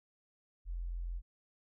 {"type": "tone", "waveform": "sine", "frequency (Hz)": 43.25, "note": "F1", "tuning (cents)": -16, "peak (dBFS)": -36, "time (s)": [0.65, 1.22], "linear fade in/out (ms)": 50, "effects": []}